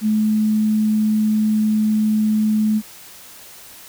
sine tone, 215 Hz, A3, 40 cents flat, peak -14 dBFS, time 0.01-2.82 s, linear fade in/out 50 ms, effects white hiss -41 dBFS RMS until 3.88 s

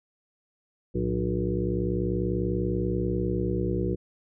harmonic tone with a mistuned harmonic, 60.2 Hz, B1, 44 cents flat, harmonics 1 / 2 / 3 / 5 / 6 / 7 / 8, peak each -33 / -31 / -30 / -34 / -30 / -37 / -35 dBFS, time 0.94-3.96 s, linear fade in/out 20 ms, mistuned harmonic 2, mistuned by -140 cents, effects none

